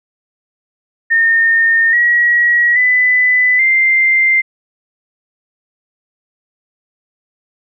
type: tone with pitch steps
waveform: sine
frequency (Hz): 1827 / 1911.2 / 1999.3 / 2091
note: A#6 / A#6 / B6 / C7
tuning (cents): -35 / +43 / +21 / -2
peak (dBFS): -8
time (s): 1.1-4.42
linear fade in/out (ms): 20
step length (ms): 830
effects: none